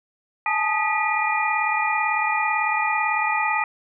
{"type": "tone cluster", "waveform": "sine", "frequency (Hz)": [845, 883, 1243, 1953, 2417], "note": ["G#5", "A5", "D#6", "B6", "D7"], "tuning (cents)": [30, 6, -2, -20, 49], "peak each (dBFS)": -26, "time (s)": [0.46, 3.64], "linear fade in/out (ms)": 2, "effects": []}